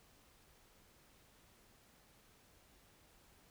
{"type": "silence", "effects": ["pink hiss -67 dBFS RMS until 3.5 s"]}